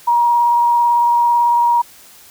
sine tone with vibrato, 950 Hz, A#5, 33 cents sharp, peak -10 dBFS, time 0.07-1.82 s, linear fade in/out 10 ms, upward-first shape triangle, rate 18 Hz, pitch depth 13 cents each way, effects white hiss -43 dBFS RMS until 2.3 s

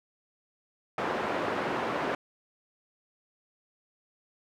pink band-pass noise, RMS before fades -31 dBFS, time 0.98-2.15 s, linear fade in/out 2 ms, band 310 to 1600 Hz, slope 12 dB/octave, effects none

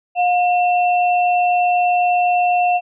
sine tone pair together, 715 / 2696 Hz, F5 / E7, +41 / +38 cents, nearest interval octave + major seventh, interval 2297 cents, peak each -13 / -23 dBFS, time 0.15-2.81 s, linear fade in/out 50 ms, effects none

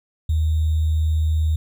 sine tone with sample-and-hold, 78.7 Hz, D#2, 20 cents sharp, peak -16 dBFS, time 0.29-1.56 s, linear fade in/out 5 ms, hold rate 3675 Hz, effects none

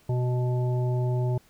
harmonic tone, 124.4 Hz, B2, 13 cents sharp, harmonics 1 / 3 / 5 / 7, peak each -23 / -33 / -37 / -40 dBFS, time 0.09-1.38 s, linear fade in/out 5 ms, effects pink hiss -60 dBFS RMS until 1.49 s

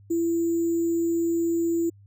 sine tone with sample-and-hold, 335.5 Hz, E4, 31 cents sharp, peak -21 dBFS, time 0.1-1.9 s, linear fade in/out 10 ms, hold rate 7350 Hz, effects added 100 Hz sine -49 dBFS peak until 2.06 s

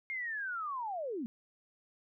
sine linear sweep, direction down, 2154 to 210 Hz, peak -35 dBFS, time 0.1-1.26 s, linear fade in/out 0 ms, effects none

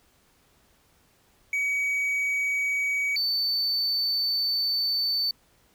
triangle tone pair in turn, 2264 / 4528 Hz, C#7 / C#8, +36 / +36 cents, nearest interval octave, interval 1200 cents, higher second, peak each -22 dBFS, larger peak neither, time 1.53-3.16 / 3.16-5.31 s, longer second, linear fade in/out 2 ms, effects pink hiss -63 dBFS RMS until 5.74 s

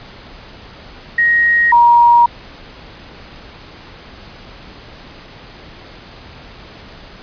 sine tone pair in turn, 1881 / 948.7 Hz, A#6 / A#5, +15 / +30 cents, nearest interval octave, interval 1185 cents, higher first, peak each -9 / -5 dBFS, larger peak second, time 1.18-1.72 / 1.72-2.26 s, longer neither, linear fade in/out 5 ms, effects pink hiss -37 dBFS RMS until 7.22 s + resampled to 11025 Hz

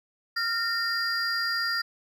triangle tone cluster, 1388 / 1831 / 4809 Hz, F6 / A#6 / D8, -11 / -32 / +40 cents, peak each -28 dBFS, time 0.36-1.82 s, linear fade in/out 10 ms, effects tanh soft clip ceiling -14 dBFS

